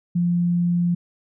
sine tone, 174.1 Hz, F3, 5 cents flat, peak -17 dBFS, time 0.15-0.95 s, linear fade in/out 10 ms, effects none

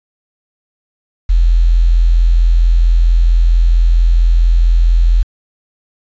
sine tone with quantisation, 42.22 Hz, E1, 42 cents sharp, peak -6 dBFS, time 1.29-5.23 s, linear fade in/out 10 ms, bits 6, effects resampled to 16000 Hz

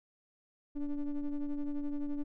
triangle ring-modulated tone, 146.83 Hz, D3, in tune, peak -27 dBFS, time 0.75-2.24 s, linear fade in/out 20 ms, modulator 141 Hz, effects none

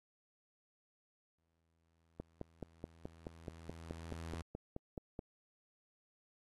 sawtooth tone with exponential growth, 82.41 Hz, E2, in tune, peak -38 dBFS, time 1.38-4.42 s, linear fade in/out 5 ms, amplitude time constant 660 ms
click train, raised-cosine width 2 ms, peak -29 dBFS, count 15, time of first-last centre 2.2-5.191 s, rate 4.68 Hz
effects AAC 32 kbps

